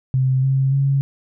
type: tone with pitch steps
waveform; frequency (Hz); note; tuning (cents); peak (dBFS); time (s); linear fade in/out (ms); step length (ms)
sine; 130.81 / 134.25 / 137.79; C3 / C3 / C#3; 0 / +45 / -10; -14; 0.14-1.01; 0; 290
effects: none